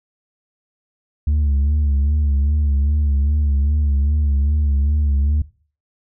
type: tone with vibrato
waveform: sine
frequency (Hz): 72.3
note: D2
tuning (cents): -27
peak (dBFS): -11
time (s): 1.27-5.42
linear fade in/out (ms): 5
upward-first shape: sine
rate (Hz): 2.5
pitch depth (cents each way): 72
effects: noise-tail reverb RT60 0.4 s tail -20 dB re dry + tanh soft clip ceiling -13 dBFS